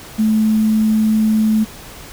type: tone with quantisation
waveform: sine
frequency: 217.5 Hz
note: A3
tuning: 20 cents flat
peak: -11 dBFS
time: 0.18-1.65 s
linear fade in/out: 20 ms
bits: 6
effects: pink hiss -36 dBFS RMS until 2.12 s